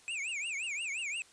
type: tone with vibrato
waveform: square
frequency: 2483 Hz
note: D#7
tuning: 4 cents flat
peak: -35 dBFS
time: 0.08-1.22 s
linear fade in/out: 0 ms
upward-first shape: triangle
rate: 5.7 Hz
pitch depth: 260 cents each way
effects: white hiss -60 dBFS RMS until 1.32 s + resampled to 22050 Hz